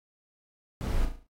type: noise with echo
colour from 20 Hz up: brown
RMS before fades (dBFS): -29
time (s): 0.81-1.05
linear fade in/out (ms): 0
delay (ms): 36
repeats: 6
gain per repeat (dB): -6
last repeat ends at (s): 1.266
effects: AAC 48 kbps